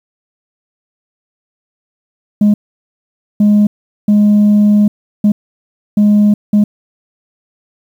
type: tone bursts at uneven times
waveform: sine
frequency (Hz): 207.9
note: G#3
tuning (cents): +2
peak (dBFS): -3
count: 6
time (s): 2.41-2.54 / 3.4-3.67 / 4.08-4.88 / 5.24-5.32 / 5.97-6.34 / 6.53-6.64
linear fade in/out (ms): 5
effects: tanh soft clip ceiling -4 dBFS + 7-bit